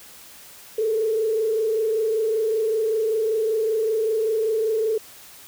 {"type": "tone with frequency modulation", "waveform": "sine", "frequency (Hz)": 440.6, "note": "A4", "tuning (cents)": 2, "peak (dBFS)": -19, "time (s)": [0.78, 4.98], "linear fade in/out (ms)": 5, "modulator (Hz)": 25.2, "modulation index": 0.69, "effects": ["white hiss -45 dBFS RMS until 5.47 s"]}